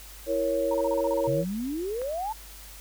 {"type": "chord", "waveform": "sine", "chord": "A# diminished", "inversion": "second", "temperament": "equal", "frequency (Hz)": [329.6, 466.2, 554.4], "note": ["E4", "A#4", "C#5"], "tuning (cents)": [0, 0, 0], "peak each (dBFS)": [-31, -30, -25], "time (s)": [0.26, 1.45], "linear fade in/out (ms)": 50}
{"type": "tone bursts", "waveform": "sine", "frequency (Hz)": 932.3, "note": "A#5", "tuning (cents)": 0, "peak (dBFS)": -29, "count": 9, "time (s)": [0.71, 1.273], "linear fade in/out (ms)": 5, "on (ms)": 35, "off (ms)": 31}
{"type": "exponential sweep", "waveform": "sine", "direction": "up", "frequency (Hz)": [127.4, 911], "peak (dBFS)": -28, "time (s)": [1.27, 2.33], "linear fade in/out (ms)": 10}
{"type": "click", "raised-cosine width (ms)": 0.5, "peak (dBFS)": -26, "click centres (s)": 2.017}
{"effects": ["added 50 Hz sine -46 dBFS peak until 2.8 s", "white hiss -47 dBFS RMS until 2.8 s"]}